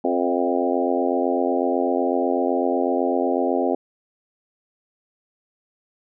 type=harmonic tone with a mistuned harmonic; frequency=88 Hz; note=F2; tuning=14 cents sharp; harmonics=3 / 4 / 5 / 6 / 7 / 8 / 9; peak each=-24 / -25 / -26 / -27 / -27 / -28 / -29 dBFS; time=0.04-3.75 s; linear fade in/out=5 ms; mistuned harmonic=7; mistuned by=+16 cents; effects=none